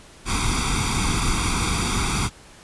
pink noise with comb filter, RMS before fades -22 dBFS, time 0.25-2.3 s, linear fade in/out 50 ms, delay 0.85 ms, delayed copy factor +0.95, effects pink hiss -47 dBFS RMS until 2.63 s + resampled to 24000 Hz

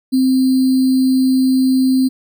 sine tone with sample-and-hold, 260.8 Hz, C4, 5 cents flat, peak -10 dBFS, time 0.12-2.09 s, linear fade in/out 20 ms, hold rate 4410 Hz, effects none

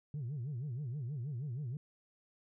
sine tone with vibrato, 132.7 Hz, C3, 25 cents sharp, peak -35 dBFS, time 0.14-1.77 s, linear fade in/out 2 ms, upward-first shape sine, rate 6.3 Hz, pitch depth 250 cents each way, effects tanh soft clip ceiling -35 dBFS

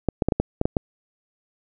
clicks, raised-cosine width 2 ms, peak -6 dBFS, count 8, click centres 0.087 / 0.222 / 0.286 / 0.322 / 0.4 / 0.614 / 0.655 / 0.768 s, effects none

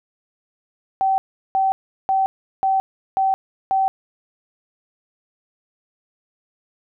sine tone bursts, 770 Hz, G5, 31 cents flat, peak -15 dBFS, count 6, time 1.01-3.88 s, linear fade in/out 0 ms, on 170 ms, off 370 ms, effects none

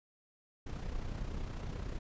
brown noise with amplitude modulation, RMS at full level -37 dBFS, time 0.66-1.99 s, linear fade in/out 10 ms, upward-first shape sine, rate 31 Hz, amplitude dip 50%, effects resampled to 16000 Hz

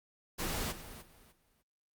pink noise with echo, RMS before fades -36 dBFS, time 0.38-0.73 s, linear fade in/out 20 ms, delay 300 ms, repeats 3, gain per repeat -12 dB, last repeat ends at 1.63 s, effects Opus 48 kbps

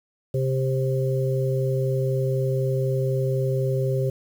harmonic tone, 132 Hz, C3, 16 cents sharp, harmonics 1 / 3 / 4, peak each -22 / -27 / -28 dBFS, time 0.34-4.1 s, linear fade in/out 5 ms, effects 8-bit

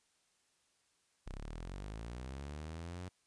sawtooth linear sweep, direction up, 30.43 to 92.6 Hz, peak -39 dBFS, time 1.26-3.09 s, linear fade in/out 10 ms, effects white hiss -75 dBFS RMS until 3.26 s + resampled to 22050 Hz

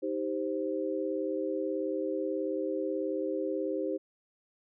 sine chord, C minor, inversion first, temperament just, 314 / 392.4 / 523.3 Hz, Eb4 / G4 / C5, +16 / +2 / 0 cents, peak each -34 dBFS, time 0.02-3.98 s, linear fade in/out 20 ms, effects none

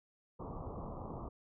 pink low-pass noise, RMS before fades -44 dBFS, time 0.39-1.29 s, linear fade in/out 10 ms, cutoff 1200 Hz, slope 96 dB/octave, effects none

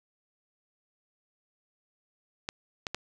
clicks, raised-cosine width 0.2 ms, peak -15 dBFS, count 3, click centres 2.489 / 2.868 / 2.946 s, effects 8-bit

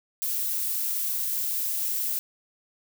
violet noise, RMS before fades -28 dBFS, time 0.22-2.19 s, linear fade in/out 0 ms, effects none

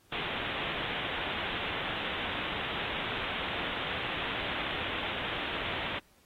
white low-pass noise, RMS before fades -36 dBFS, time 0.12-5.99 s, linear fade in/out 5 ms, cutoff 3600 Hz, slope 96 dB/octave, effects pink hiss -65 dBFS RMS until 6.25 s + AAC 48 kbps

